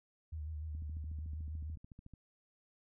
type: tone with vibrato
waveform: sine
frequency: 77.2 Hz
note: D#2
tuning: 13 cents flat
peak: -39 dBFS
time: 0.32-1.76 s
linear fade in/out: 10 ms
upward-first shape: square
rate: 6.7 Hz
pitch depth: 43 cents each way
type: click train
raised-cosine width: 5 ms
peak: -40 dBFS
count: 20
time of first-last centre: 0.75-2.137 s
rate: 13.7 Hz
effects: none